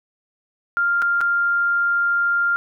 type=tone with dropouts; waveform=sine; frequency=1396.9 Hz; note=F6; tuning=in tune; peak=-16 dBFS; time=0.77-2.56 s; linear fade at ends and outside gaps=0 ms; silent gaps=1.019-1.023 / 1.207-1.213 s; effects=none